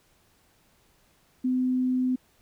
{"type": "tone", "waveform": "sine", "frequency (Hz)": 254.6, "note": "C4", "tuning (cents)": -47, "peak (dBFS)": -22, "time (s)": [1.44, 2.16], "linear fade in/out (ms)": 10, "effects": ["pink hiss -64 dBFS RMS until 2.41 s"]}